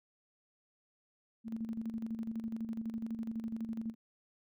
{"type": "tone with tremolo", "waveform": "sine", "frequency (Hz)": 225.1, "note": "A3", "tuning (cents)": 40, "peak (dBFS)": -34, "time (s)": [1.44, 3.95], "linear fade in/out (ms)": 50, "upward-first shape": "square", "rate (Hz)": 12, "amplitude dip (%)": 60, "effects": []}